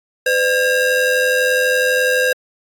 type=ring-modulated tone; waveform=square; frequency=553 Hz; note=C#5; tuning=4 cents flat; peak=-11 dBFS; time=0.26-2.33 s; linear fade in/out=5 ms; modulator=1060 Hz; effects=AAC 64 kbps